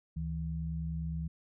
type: tone pair together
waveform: sine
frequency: 72 / 161.63 Hz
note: D2 / E3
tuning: -34 / -34 cents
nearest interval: octave + major second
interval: 1400 cents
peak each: -37 / -35 dBFS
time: 0.16-1.28 s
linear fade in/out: 10 ms
effects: none